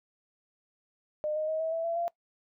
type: tone with pitch steps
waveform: sine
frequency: 607 / 619.4 / 632 / 645 / 658.1 / 671.6 / 685.3 Hz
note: D#5 / D#5 / D#5 / E5 / E5 / E5 / F5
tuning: -43 / -8 / +27 / -38 / -3 / +32 / -33 cents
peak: -28 dBFS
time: 1.24-2.08 s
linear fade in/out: 0 ms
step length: 120 ms
effects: noise-tail reverb RT60 0.1 s tail -21 dB re dry